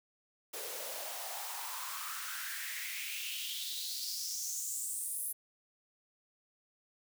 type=noise with high-pass filter sweep; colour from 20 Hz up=white; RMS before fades=-40 dBFS; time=0.53-5.33 s; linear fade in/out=10 ms; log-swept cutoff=430 to 11000 Hz; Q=4.6; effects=none